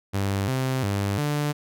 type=tone with pitch steps; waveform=sawtooth; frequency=98.6 / 130.8 / 100.1 / 147.4 Hz; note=G2 / C3 / G2 / D3; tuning=+11 / 0 / +37 / +7 cents; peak=-19 dBFS; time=0.13-1.53 s; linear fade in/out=20 ms; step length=350 ms; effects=none